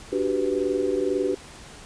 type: chord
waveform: sine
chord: G major seventh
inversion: second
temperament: equal with one note detuned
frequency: 293.7 / 370 / 392 / 496.7 Hz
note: D4 / F#4 / G4 / B4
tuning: 0 / 0 / 0 / +10 cents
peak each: -29 / -27 / -25 / -28 dBFS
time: 0.12-1.35 s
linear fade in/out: 10 ms
effects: pink hiss -44 dBFS RMS until 1.85 s + resampled to 22050 Hz